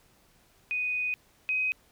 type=tone pair in turn; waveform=sine; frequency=2489 / 2519 Hz; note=D#7 / D#7; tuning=0 / +21 cents; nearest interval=unison; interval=21 cents; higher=second; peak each=-27 / -25 dBFS; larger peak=second; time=0.71-1.14 / 1.49-1.72 s; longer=first; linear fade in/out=0 ms; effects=pink hiss -63 dBFS RMS until 1.91 s